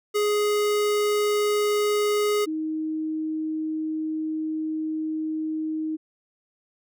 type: tone pair in turn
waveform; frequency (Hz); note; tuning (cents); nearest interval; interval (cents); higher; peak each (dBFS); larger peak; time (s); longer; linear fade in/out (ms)
square / sine; 416.7 / 313.6; G#4 / D#4; +6 / +14; perfect fourth; 492; first; -21 / -25; first; 0.14-2.46 / 2.46-5.97; second; 20
effects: none